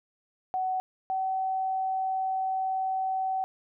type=tone pair in turn; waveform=sine; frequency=749 / 760.3 Hz; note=F#5 / F#5; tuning=+21 / +47 cents; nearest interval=unison; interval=26 cents; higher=second; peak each=-26 / -26 dBFS; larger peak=neither; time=0.54-0.8 / 1.1-3.44 s; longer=second; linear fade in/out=0 ms; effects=none